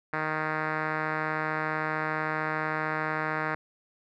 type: tone with low-pass filter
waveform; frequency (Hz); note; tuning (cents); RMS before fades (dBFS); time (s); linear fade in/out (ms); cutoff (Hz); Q
5% pulse; 155.56; D#3; 0; -30; 0.13-3.55; 2; 1800; 1.8
effects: none